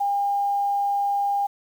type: tone with quantisation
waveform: sine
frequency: 805 Hz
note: G5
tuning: 46 cents sharp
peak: -20 dBFS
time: 0-1.47 s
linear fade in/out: 10 ms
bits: 8
effects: none